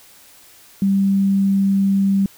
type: tone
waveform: sine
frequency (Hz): 196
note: G3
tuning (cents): 0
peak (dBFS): -13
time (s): 0.82-2.26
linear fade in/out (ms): 2
effects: white hiss -47 dBFS RMS until 2.37 s